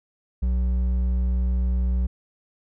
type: tone with hard clipping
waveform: triangle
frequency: 61.74 Hz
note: B1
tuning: in tune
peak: -21 dBFS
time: 0.42-2.07 s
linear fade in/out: 10 ms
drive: 9 dB
effects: none